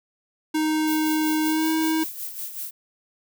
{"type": "tone with pitch glide", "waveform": "square", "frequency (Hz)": [311.1, 318.4], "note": ["D#4", "D#4"], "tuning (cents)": [0, 40], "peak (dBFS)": -21, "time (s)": [0.54, 2.04], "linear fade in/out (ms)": 10, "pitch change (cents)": 40, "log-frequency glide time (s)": [1.44, 1.69]}
{"type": "noise with tremolo", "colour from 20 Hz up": "violet", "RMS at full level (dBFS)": -31, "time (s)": [0.87, 2.71], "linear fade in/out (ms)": 10, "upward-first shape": "sine", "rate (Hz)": 5.3, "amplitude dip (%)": 60}
{"effects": []}